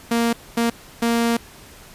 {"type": "tone bursts at uneven times", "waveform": "sawtooth", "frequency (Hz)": 233.1, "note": "A#3", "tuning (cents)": 0, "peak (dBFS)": -13, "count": 3, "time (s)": [[0.11, 0.33], [0.57, 0.7], [1.02, 1.37]], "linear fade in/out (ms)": 5, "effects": ["pink hiss -44 dBFS RMS until 1.94 s", "resampled to 32000 Hz"]}